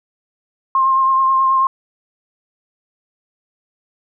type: tone with vibrato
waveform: sine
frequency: 1062 Hz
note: C6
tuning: 25 cents sharp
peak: -11 dBFS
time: 0.75-1.67 s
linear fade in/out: 2 ms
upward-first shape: triangle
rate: 9.3 Hz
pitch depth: 23 cents each way
effects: none